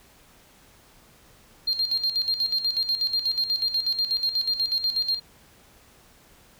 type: tone with tremolo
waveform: sine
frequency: 4202 Hz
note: C8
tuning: 7 cents sharp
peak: -19 dBFS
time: 1.67-5.2 s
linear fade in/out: 10 ms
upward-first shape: square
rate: 8.2 Hz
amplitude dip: 70%
effects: tanh soft clip ceiling -17 dBFS + pink hiss -55 dBFS RMS until 6.59 s